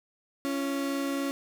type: tone pair together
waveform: 35% pulse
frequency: 277.2 / 341 Hz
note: C#4 / F4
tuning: 0 / -41 cents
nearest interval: major third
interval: 359 cents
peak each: -27 / -36 dBFS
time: 0.45-1.31 s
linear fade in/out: 0 ms
effects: none